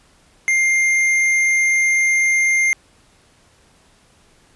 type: tone with tanh clipping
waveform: triangle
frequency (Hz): 2108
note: C7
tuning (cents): +12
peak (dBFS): -15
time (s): 0.48-2.73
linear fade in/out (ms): 0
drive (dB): 14
effects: pink hiss -54 dBFS RMS until 4.55 s + resampled to 24000 Hz

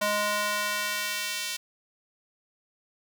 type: tone with high-pass filter sweep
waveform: square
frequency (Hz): 207.7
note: G#3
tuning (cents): 0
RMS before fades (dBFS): -29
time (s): 0.01-1.57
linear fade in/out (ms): 10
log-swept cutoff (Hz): 650 to 3100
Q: 0.92
effects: none

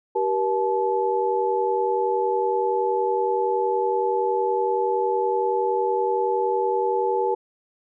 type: tone cluster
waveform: sine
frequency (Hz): 386.7 / 477.4 / 864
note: G4 / A#4 / A5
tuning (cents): -24 / +41 / -32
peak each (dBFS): -24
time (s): 0.15-7.35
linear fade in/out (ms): 10
effects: none

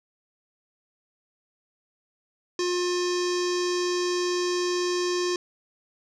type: tone with low-pass filter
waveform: square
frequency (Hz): 356.2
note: F4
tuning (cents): +34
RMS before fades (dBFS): -26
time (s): 2.59-5.36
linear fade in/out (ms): 2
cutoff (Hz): 5700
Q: 4
effects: none

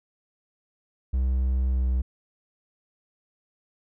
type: tone with pitch glide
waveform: triangle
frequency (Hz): 64.3 to 63.3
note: C2 to B1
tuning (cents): -30 to +43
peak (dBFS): -19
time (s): 1.13-2.02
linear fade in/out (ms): 10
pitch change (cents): -27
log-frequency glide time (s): 1.69-1.87
effects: none

